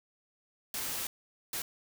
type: noise bursts at uneven times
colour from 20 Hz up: white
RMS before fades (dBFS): -36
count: 2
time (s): 0.74-1.07 / 1.53-1.62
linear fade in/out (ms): 2
effects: none